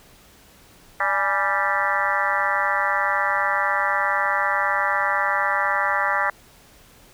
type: harmonic tone with a mistuned harmonic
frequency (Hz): 196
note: G3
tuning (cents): 0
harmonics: 3 / 4 / 5 / 6 / 7 / 8 / 9 / 10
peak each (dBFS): -30 / -27 / -28 / -26 / -27 / -29 / -26 / -27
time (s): 1-6.3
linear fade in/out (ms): 2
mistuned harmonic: 4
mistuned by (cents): +90
effects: pink hiss -51 dBFS RMS until 7.13 s